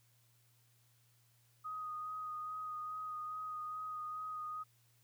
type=tone with vibrato; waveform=sine; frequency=1246 Hz; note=D#6; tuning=2 cents sharp; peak=-40 dBFS; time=1.64-4.64 s; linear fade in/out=20 ms; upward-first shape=sine; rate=2.4 Hz; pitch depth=17 cents each way; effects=added 118 Hz sine -70 dBFS peak until 5.03 s + white hiss -73 dBFS RMS until 5.03 s